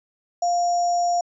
sine tone with sample-and-hold, 700 Hz, F5, 4 cents sharp, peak -18 dBFS, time 0.42-1.21 s, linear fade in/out 5 ms, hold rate 6300 Hz, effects resampled to 22050 Hz

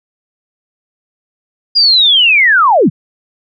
sine linear sweep, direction down, 4900 to 108.6 Hz, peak -5 dBFS, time 1.75-2.9 s, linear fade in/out 20 ms, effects none

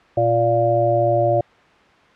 harmonic tone, 116.54 Hz, A#2, in tune, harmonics 1 / 3 / 5 / 6, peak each -22 / -23 / -17 / -20 dBFS, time 0.17-1.41 s, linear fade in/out 5 ms, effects white hiss -50 dBFS RMS until 2.15 s + low-pass 2000 Hz 12 dB/octave

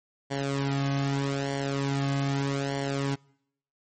sawtooth tone with flanger, 138.59 Hz, C#3, in tune, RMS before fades -28 dBFS, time 0.3-3.16 s, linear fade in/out 20 ms, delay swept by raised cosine 0.78 to 2.18 ms, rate 0.81 Hz, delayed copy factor -0.75, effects noise-tail reverb RT60 0.7 s tail -25 dB re dry + MP3 32 kbps

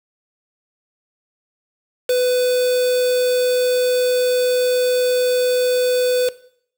triangle tone with quantisation, 499.5 Hz, B4, 20 cents sharp, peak -12 dBFS, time 2.09-6.29 s, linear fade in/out 5 ms, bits 4, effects noise-tail reverb RT60 0.6 s tail -18 dB re dry

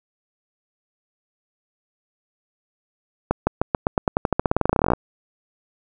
accelerating click train, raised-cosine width 1 ms, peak -3 dBFS, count 27, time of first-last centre 3.31-4.935 s, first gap 160 ms, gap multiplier 0.91, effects none

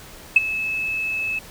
sine tone with ADSR envelope, 2600 Hz, E7, 24 cents flat, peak -5 dBFS, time 0.36-1.39 s, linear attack 5 ms, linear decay 23 ms, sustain -17 dB, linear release 4 ms, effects tanh soft clip ceiling -1 dBFS + pink hiss -42 dBFS RMS until 1.5 s

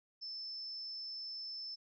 sine tone with amplitude modulation, 5274 Hz, E8, in tune, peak -40 dBFS, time 0.21-1.76 s, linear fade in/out 20 ms, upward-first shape sine, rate 222 Hz, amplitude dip 35%, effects none

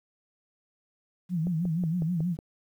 sine tone with vibrato, 168.9 Hz, E3, 42 cents sharp, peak -25 dBFS, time 1.29-2.37 s, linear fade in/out 50 ms, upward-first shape sine, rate 6.3 Hz, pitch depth 130 cents each way
click train, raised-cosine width 2 ms, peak -25 dBFS, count 6, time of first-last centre 1.47-2.389 s, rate 5.44 Hz
effects 10-bit

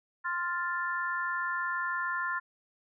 sine chord, F major, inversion second, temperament equal, 1046.5 / 1396.9 / 1760 Hz, C6 / F6 / A6, 0 / 0 / 0 cents, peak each -34 dBFS, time 0.24-2.4 s, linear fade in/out 20 ms, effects none

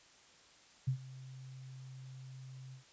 sine tone with ADSR envelope, 130.81 Hz, C3, in tune, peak -28 dBFS, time 0.87-2.84 s, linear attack 12 ms, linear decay 90 ms, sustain -19 dB, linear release 110 ms, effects white hiss -62 dBFS RMS until 2.92 s + resampled to 16000 Hz

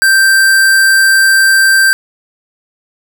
square tone, 1568 Hz, G6, in tune, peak -6 dBFS, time 0.02-1.93 s, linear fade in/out 0 ms, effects none

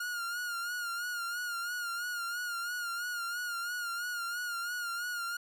45% pulse tone with vibrato, 1421 Hz, F6, 30 cents sharp, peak -34 dBFS, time 0-5.37 s, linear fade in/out 5 ms, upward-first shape sine, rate 3 Hz, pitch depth 53 cents each way, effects none

